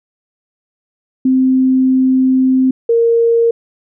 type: tone pair in turn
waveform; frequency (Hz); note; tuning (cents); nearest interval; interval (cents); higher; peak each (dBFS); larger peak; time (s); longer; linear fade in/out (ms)
sine; 260.2 / 463.6; C4 / A#4; -9 / -10; minor seventh; 999; second; -8; neither; 1.25-2.71 / 2.89-3.51; first; 5
effects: none